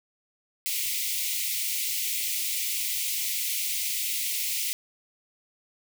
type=high-pass noise; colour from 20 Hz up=white; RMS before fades=-29 dBFS; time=0.66-4.73 s; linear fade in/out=0 ms; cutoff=2000 Hz; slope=96 dB/octave; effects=none